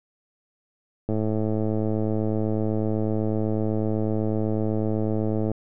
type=click train; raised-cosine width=2 ms; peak=-13 dBFS; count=479; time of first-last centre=1.09-5.516 s; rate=108 Hz; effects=none